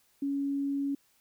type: tone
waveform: sine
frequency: 279.4 Hz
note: C#4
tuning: 14 cents sharp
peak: -28 dBFS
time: 0.22-0.95 s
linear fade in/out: 5 ms
effects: white hiss -68 dBFS RMS until 1.2 s